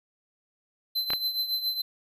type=tone with tremolo; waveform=square; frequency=4063 Hz; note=B7; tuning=48 cents sharp; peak=-24 dBFS; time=0.95-1.82 s; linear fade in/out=10 ms; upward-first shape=triangle; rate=7.2 Hz; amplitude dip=75%
type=clicks; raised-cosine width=0.3 ms; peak=-14 dBFS; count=2; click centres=1.104 / 1.134 s
effects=none